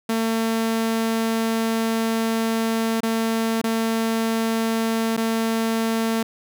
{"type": "tone with dropouts", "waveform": "sawtooth", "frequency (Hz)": 225, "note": "A3", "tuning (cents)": 39, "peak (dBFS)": -16, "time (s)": [0.09, 6.23], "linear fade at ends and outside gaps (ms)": 5, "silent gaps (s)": [[3.005, 3.031], [3.616, 3.639], [5.167, 5.175]], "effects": []}